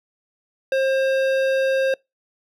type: tone with hard clipping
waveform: sine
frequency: 533 Hz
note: C5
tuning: 32 cents sharp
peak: -19 dBFS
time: 0.72-1.94 s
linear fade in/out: 2 ms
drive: 13 dB
effects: noise-tail reverb RT60 0.2 s tail -26 dB re dry